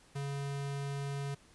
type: tone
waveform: square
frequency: 140.2 Hz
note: C#3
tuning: 20 cents sharp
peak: -36 dBFS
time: 0.15-1.35 s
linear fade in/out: 10 ms
effects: pink hiss -62 dBFS RMS until 1.54 s + resampled to 24000 Hz